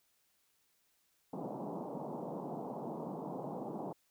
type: band-pass noise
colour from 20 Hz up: pink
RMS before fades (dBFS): -42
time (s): 1.33-3.93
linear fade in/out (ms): 5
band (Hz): 150 to 970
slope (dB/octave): 48
effects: white hiss -75 dBFS RMS until 4.1 s